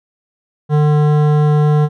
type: tone with hard clipping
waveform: triangle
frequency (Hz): 149.7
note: D3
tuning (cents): +33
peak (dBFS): -11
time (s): 0.69-1.89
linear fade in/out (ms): 50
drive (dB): 18
effects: none